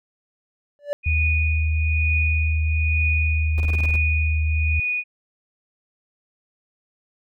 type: tone with exponential growth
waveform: triangle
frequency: 580 Hz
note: D5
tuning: 22 cents flat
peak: -16 dBFS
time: 0.79-0.93 s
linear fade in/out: 0 ms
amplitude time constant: 30 ms
type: tone with tremolo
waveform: sine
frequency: 2469 Hz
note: D#7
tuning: 14 cents flat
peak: -20 dBFS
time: 1.03-5.04 s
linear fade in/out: 50 ms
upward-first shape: triangle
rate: 1.1 Hz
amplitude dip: 75%
type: tone with pitch glide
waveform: sine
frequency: 77.78 to 77.24 Hz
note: D#2 to D#2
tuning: 0 to -12 cents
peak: -18 dBFS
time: 1.06-4.8 s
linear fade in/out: 5 ms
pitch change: -12 cents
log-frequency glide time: 3.08-3.61 s
type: noise bursts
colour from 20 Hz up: brown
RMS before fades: -30 dBFS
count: 8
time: 3.58-3.959 s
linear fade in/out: 0 ms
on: 22 ms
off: 29 ms
effects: none